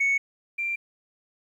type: tone pair in turn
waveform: sine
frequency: 2217 / 2366 Hz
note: C#7 / D7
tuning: 0 / +12 cents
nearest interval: minor second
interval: 112 cents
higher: second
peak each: -18 / -25 dBFS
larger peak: first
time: 0-0.18 / 0.58-0.76 s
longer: neither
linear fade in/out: 10 ms
effects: tanh soft clip ceiling -18 dBFS + 10-bit